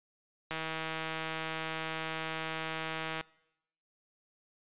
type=click train; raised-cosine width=0.3 ms; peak=-20 dBFS; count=433; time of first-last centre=0.51-3.21 s; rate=160 Hz; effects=noise-tail reverb RT60 0.8 s tail -22 dB re dry + resampled to 8000 Hz